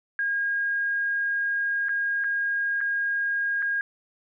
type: tone with dropouts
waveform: sine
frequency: 1627 Hz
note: G#6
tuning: 36 cents flat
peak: -23 dBFS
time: 0.19-3.81 s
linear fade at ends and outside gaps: 1 ms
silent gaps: 1.885-1.892 / 2.239-2.243 / 2.806-2.812 / 3.622-3.625 s
effects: none